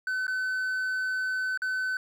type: tone with dropouts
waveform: triangle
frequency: 1516 Hz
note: F#6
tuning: 42 cents sharp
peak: -25 dBFS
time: 0.07-1.97 s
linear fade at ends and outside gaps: 2 ms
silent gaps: 0.268-0.279 / 1.575-1.619 s
effects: none